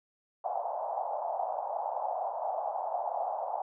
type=band-pass noise; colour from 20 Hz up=white; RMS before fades=-34 dBFS; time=0.44-3.62 s; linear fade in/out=5 ms; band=640 to 840 Hz; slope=48 dB/octave; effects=none